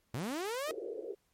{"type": "linear sweep", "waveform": "sawtooth", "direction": "up", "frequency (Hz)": [103.83, 640], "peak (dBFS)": -31, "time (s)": [0.14, 0.71], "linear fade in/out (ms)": 0}
{"type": "band-pass noise", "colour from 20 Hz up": "pink", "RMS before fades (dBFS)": -41, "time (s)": [0.67, 1.15], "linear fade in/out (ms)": 20, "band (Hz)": [380, 500], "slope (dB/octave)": 48}
{"effects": ["pink hiss -75 dBFS RMS until 1.33 s", "MP3 64 kbps"]}